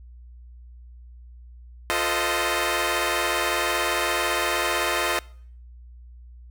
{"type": "chord", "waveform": "10% pulse", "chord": "F dominant seventh", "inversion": "none", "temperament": "equal with one note detuned", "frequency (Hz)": [349.2, 440, 514.9, 622.3], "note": ["F4", "A4", "C5", "Eb5"], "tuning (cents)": [0, 0, -28, 0], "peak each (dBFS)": [-19, -21, -21, -18], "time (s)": [1.9, 5.19], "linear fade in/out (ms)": 0, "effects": ["noise-tail reverb RT60 0.6 s tail -24 dB re dry", "added 60 Hz sine -42 dBFS peak until 6.5 s"]}